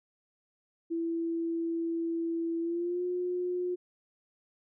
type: tone with pitch glide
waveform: sine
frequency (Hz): 332.7 to 358.6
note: E4 to F4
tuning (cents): +16 to +46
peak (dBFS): -29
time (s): 0.9-3.76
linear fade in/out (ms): 20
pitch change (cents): +130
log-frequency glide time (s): 2.6-3.03
effects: none